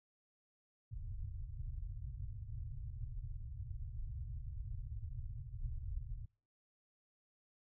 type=low-pass noise; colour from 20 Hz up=pink; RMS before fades=-44 dBFS; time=0.91-6.26 s; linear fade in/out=10 ms; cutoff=130 Hz; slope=96 dB/octave; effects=noise-tail reverb RT60 0.4 s tail -26 dB re dry